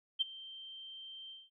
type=tone with ADSR envelope; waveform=sine; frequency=3136 Hz; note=G7; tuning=in tune; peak=-26 dBFS; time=0.19-1.5 s; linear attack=23 ms; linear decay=18 ms; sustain=-20 dB; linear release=200 ms; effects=none